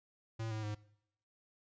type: tone with pitch steps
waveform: square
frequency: 112.5 / 108.86 / 105.33 Hz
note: A2 / A2 / G#2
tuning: +39 / -18 / +25 cents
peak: -38 dBFS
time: 0.39-0.75 s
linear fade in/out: 10 ms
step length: 120 ms
effects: noise-tail reverb RT60 0.7 s tail -20 dB re dry + resampled to 16000 Hz